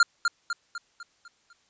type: tone with echo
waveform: square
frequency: 1396.9 Hz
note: F6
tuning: in tune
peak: -15 dBFS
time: 0-0.03 s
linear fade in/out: 2 ms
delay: 250 ms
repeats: 6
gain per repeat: -6 dB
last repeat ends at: 1.53 s
effects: white hiss -66 dBFS RMS until 1.69 s + resampled to 16000 Hz